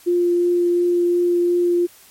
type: tone with vibrato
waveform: sine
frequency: 350 Hz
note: F4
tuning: 4 cents sharp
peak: -14 dBFS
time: 0.06-1.87 s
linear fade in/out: 20 ms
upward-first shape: triangle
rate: 2.8 Hz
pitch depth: 9 cents each way
effects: white hiss -48 dBFS RMS until 2.1 s + MP3 64 kbps